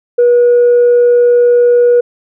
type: tone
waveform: sine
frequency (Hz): 483.3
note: B4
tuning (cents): -38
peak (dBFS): -3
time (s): 0.18-2.01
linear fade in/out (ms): 10
effects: tanh soft clip ceiling -2 dBFS